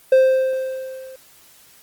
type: tone with level ramp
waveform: triangle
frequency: 523.3 Hz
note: C5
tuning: in tune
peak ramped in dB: -6 to -34 dBFS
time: 0.12-1.16 s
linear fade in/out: 5 ms
effects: white hiss -50 dBFS RMS until 1.82 s + Opus 24 kbps